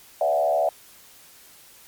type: tone with frequency modulation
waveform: sine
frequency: 654 Hz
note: E5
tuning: 14 cents flat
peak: -18 dBFS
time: 0.21-0.69 s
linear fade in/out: 2 ms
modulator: 73.3 Hz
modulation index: 1.3
effects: white hiss -50 dBFS RMS until 1.87 s + MP3 96 kbps